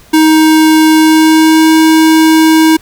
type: tone with pitch glide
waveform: square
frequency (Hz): 314.5 to 318.3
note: D#4 to D#4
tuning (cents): +19 to +39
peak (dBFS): -4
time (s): 0.13-2.77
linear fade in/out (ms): 10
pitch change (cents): +20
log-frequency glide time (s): 0.93-1.72
effects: pink hiss -41 dBFS RMS until 2.81 s